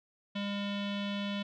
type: tone with low-pass filter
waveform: square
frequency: 202 Hz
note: G#3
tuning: 48 cents flat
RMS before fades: -35 dBFS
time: 0.35-1.43 s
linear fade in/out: 10 ms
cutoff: 3300 Hz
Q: 4.6
effects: none